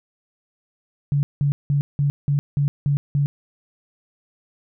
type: tone bursts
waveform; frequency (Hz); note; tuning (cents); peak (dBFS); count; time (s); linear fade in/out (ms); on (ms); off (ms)
sine; 142.7; D3; -49; -16; 8; 1.12-3.26; 0; 110; 180
effects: none